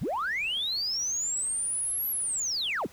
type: linear two-way sweep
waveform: sine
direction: up then down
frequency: 77.78 to 11840 to 77.78 Hz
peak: -26 dBFS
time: 0.01-2.87 s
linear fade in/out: 10 ms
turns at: 2.09 s
effects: tanh soft clip ceiling -24 dBFS + pink hiss -54 dBFS RMS until 2.92 s